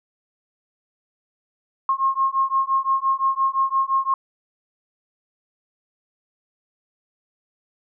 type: beating tone pair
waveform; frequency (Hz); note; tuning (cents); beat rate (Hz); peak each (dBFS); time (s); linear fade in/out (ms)
sine; 1072 / 1077.8; C6 / C#6; +42 / -49; 5.8; -21 / -21; 1.89-4.14; 2
effects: none